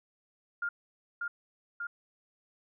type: tone with echo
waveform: sine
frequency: 1408 Hz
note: F6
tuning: 14 cents sharp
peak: -30 dBFS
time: 0.62-0.69 s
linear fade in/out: 5 ms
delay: 590 ms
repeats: 2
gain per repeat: -2 dB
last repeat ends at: 1.87 s
effects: none